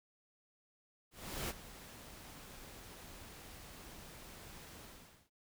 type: noise with ADSR envelope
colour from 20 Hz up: pink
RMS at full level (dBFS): -39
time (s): 1.11-5.3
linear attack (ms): 380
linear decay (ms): 35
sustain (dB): -14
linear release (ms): 490
effects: none